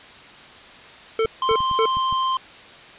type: tone bursts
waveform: square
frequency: 446.5 Hz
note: A4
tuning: 25 cents sharp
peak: -18 dBFS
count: 3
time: 1.19-1.857 s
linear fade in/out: 2 ms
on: 69 ms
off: 230 ms
type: clicks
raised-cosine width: 5 ms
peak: -23 dBFS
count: 6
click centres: 1.25 / 1.513 / 1.605 / 1.713 / 1.97 / 2.126 s
type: tone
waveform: square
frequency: 1046.5 Hz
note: C6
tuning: in tune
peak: -20 dBFS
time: 1.42-2.37 s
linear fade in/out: 2 ms
effects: white hiss -43 dBFS RMS until 2.98 s + resampled to 8000 Hz